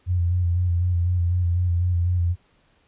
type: tone with vibrato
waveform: sine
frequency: 88 Hz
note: F2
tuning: 14 cents sharp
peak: -18 dBFS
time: 0.06-2.36 s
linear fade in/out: 50 ms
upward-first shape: square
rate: 4 Hz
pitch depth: 31 cents each way
effects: pink hiss -62 dBFS RMS until 2.87 s + resampled to 8000 Hz